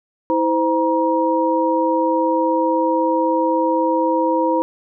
sine tone cluster, 324.4 / 516 / 948 Hz, E4 / C5 / A#5, -28 / -24 / +29 cents, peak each -19 dBFS, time 0.3-4.62 s, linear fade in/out 0 ms, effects none

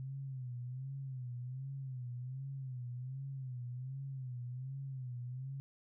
sine tone with vibrato, 129.3 Hz, C3, 20 cents flat, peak -40 dBFS, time 0-5.6 s, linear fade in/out 0 ms, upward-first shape sine, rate 1.3 Hz, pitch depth 100 cents each way, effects none

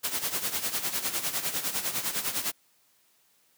white noise with tremolo, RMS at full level -28 dBFS, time 0.03-2.52 s, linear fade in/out 20 ms, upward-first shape sine, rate 9.9 Hz, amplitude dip 70%, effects white hiss -66 dBFS RMS until 3.57 s + high-pass 100 Hz 12 dB/octave

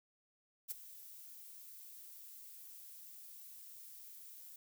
violet noise with ADSR envelope, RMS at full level -39 dBFS, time 0.68-4.56 s, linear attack 31 ms, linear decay 15 ms, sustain -15 dB, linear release 3 ms, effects none

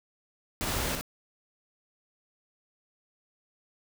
pink noise with echo, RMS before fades -32 dBFS, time 0.61-0.95 s, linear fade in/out 0 ms, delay 61 ms, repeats 1, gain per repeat -3 dB, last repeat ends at 1.011 s, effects none

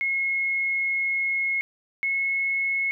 sine tone pair in turn, 2167 / 2182 Hz, C#7 / C#7, -40 / -28 cents, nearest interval unison, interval 12 cents, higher second, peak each -22 dBFS, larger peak neither, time 0.01-1.61 / 2.03-2.91 s, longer first, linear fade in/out 0 ms, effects none

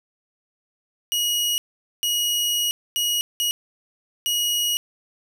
sawtooth tone bursts at uneven times, 2900 Hz, F#7, 35 cents flat, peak -17 dBFS, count 5, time 1.12-1.58 / 2.03-2.71 / 2.96-3.21 / 3.4-3.51 / 4.26-4.77 s, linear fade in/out 0 ms, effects 8-bit

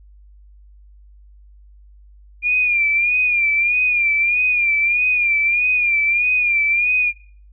sine tone with vibrato, 2407 Hz, D7, 42 cents sharp, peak -14 dBFS, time 2.42-7.13 s, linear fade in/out 50 ms, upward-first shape sine, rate 1.6 Hz, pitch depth 67 cents each way, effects noise-tail reverb RT60 0.5 s tail -23 dB re dry + added 50 Hz sine -43 dBFS peak until 7.52 s

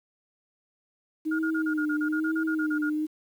sine tone with vibrato, 311.1 Hz, D#4, in tune, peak -25 dBFS, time 1.25-3.07 s, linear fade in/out 20 ms, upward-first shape sine, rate 1.1 Hz, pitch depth 50 cents each way
sine tone bursts, 1426 Hz, F6, 36 cents sharp, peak -29 dBFS, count 14, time 1.31-2.9 s, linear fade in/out 10 ms, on 82 ms, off 34 ms
effects 9-bit

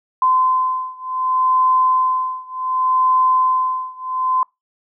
sine beating tone pair, 1028 / 1028.67 Hz, C6 / C6, -31 / -30 cents, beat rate 0.67 Hz, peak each -17 / -18 dBFS, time 0.22-4.43 s, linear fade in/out 2 ms, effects noise-tail reverb RT60 0.2 s tail -25 dB re dry

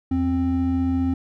triangle tone pair together, 83 / 263.8 Hz, E2 / C4, +12 / +14 cents, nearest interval octave + minor sixth, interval 2002 cents, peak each -23 / -18 dBFS, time 0.11-1.14 s, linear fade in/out 5 ms, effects none

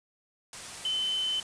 sine tone in noise, 3053 Hz, G7, 46 cents flat, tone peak -27 dBFS, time 0.85-1.4 s, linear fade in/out 2 ms, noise white, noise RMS -41 dBFS, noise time 0.53-1.43 s, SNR +11 dB, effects resampled to 22050 Hz

